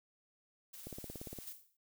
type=noise with tremolo; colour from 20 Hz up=blue; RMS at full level=-50 dBFS; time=0.73-1.53 s; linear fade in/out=10 ms; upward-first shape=sine; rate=19 Hz; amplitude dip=25%
type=click train; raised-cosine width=2 ms; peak=-32 dBFS; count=10; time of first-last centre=0.87-1.387 s; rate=17.4 Hz
type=noise with exponential decay; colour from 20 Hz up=violet; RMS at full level=-44 dBFS; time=1.47-1.77 s; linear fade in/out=5 ms; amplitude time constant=65 ms
effects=none